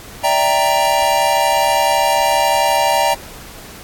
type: chord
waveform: square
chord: E half-diminished seventh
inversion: third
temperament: equal with one note detuned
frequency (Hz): 587.3 / 659.3 / 788.5 / 932.3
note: D5 / E5 / G5 / Bb5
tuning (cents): 0 / 0 / +10 / 0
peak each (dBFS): -20 / -21 / -18 / -17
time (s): 0.23-3.15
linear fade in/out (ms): 20
effects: pink hiss -36 dBFS RMS until 3.83 s + AAC 64 kbps